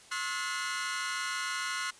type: tone cluster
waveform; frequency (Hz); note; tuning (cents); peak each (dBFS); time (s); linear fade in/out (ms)
sawtooth; 1070 / 1297 / 1444 / 1738 / 2047; C6 / E6 / F#6 / A6 / C7; +38 / -28 / -43 / -22 / -38; -35 / -38 / -32 / -40 / -36; 0.11-1.91; 10
effects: white hiss -55 dBFS RMS until 1.99 s + resampled to 22050 Hz